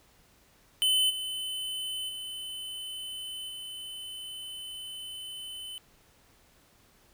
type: tone with level steps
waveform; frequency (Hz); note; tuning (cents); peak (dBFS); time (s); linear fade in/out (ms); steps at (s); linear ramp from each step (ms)
square; 3034; F#7; +43; -23 / -33 / -37 / -39; 0.82-5.78; 0; 1.09 / 2.08 / 3.48; 20
effects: pink hiss -62 dBFS RMS until 7.13 s